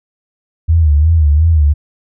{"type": "tone with vibrato", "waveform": "sine", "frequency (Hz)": 77.78, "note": "D#2", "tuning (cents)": 0, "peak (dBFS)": -6, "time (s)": [0.68, 1.74], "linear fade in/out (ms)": 20, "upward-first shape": "sine", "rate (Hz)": 2.8, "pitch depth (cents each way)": 120, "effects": []}